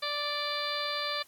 harmonic tone with a mistuned harmonic, 586 Hz, D5, 4 cents flat, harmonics 1 / 2 / 3 / 4 / 5 / 6 / 7 / 8, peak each -38 / -36 / -39 / -40 / -45 / -37 / -38 / -39 dBFS, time 0.02-1.23 s, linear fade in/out 10 ms, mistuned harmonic 6, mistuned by +18 cents, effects white hiss -60 dBFS RMS until 1.27 s + AAC 64 kbps

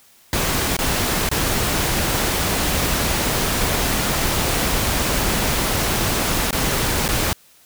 pink noise with dropouts, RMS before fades -20 dBFS, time 0.33-7.33 s, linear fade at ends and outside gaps 1 ms, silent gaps 0.767-0.789 / 1.29-1.314 / 6.508-6.528 / 7.08-7.088 s, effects white hiss -52 dBFS RMS until 7.65 s

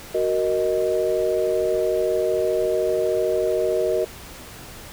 sine chord, D# minor, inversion first, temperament just, 373.4 / 466.7 / 622.3 Hz, F#4 / A#4 / D#5, +16 / +2 / 0 cents, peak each -23 dBFS, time 0.14-4.05 s, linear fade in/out 10 ms, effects pink hiss -40 dBFS RMS until 4.92 s

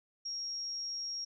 sine tone, 5588 Hz, F8, in tune, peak -36 dBFS, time 0.25-1.25 s, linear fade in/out 10 ms, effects none

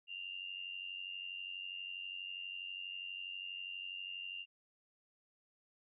sine tone with amplitude modulation, 2794 Hz, F7, in tune, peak -39 dBFS, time 0.07-4.46 s, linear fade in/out 50 ms, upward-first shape sine, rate 92.3 Hz, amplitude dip 70%, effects none

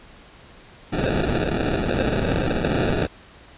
white noise with sample-and-hold, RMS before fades -22 dBFS, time 0.92-3.07 s, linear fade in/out 10 ms, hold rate 1050 Hz, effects pink hiss -47 dBFS RMS until 3.57 s + resampled to 8000 Hz

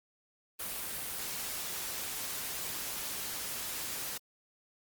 white noise, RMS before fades -38 dBFS, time 0.59-4.18 s, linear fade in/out 10 ms, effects Opus 32 kbps

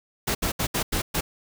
pink noise bursts at uneven times, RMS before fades -25 dBFS, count 6, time 0.27-0.35 / 0.42-0.52 / 0.59-0.67 / 0.74-0.83 / 0.92-1.02 / 1.14-1.21 s, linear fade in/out 10 ms, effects none

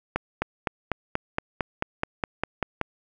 accelerating click train, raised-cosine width 0.5 ms, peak -9 dBFS, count 13, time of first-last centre 0.16-2.813 s, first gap 260 ms, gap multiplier 0.97, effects none

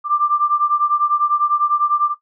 sine beating tone pair, 1182 / 1192 Hz, D6 / D6, +11 / +25 cents, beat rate 10 Hz, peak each -16 / -18 dBFS, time 0.04-2.15 s, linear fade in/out 50 ms, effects noise-tail reverb RT60 0.1 s tail -17 dB re dry

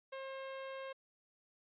sawtooth tone, 535 Hz, C5, 38 cents sharp, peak -39 dBFS, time 0.12-0.93 s, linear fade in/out 10 ms, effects resampled to 8000 Hz

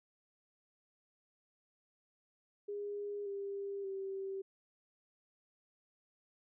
sine tone with pitch steps, 408.9 / 398.2 / 387.7 Hz, G#4 / G4 / G4, -27 / +27 / -19 cents, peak -38 dBFS, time 2.68-4.42 s, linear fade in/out 10 ms, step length 580 ms, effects none

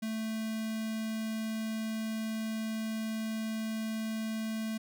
square tone with notch filter, 220.6 Hz, A3, 5 cents sharp, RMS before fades -35 dBFS, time 0.02-4.78 s, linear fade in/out 10 ms, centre 880 Hz, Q 1.1, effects none

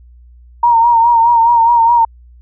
sine tone with vibrato, 932.3 Hz, A#5, in tune, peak -6 dBFS, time 0.63-2.05 s, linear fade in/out 5 ms, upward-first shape sine, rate 4.8 Hz, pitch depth 47 cents each way, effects added 60 Hz sine -38 dBFS peak until 2.41 s

